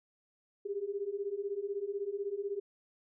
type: beating tone pair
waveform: sine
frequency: 392 / 408 Hz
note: G4 / G#4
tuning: 0 / -31 cents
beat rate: 16 Hz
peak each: -38 / -36 dBFS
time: 0.65-2.6 s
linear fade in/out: 10 ms
effects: none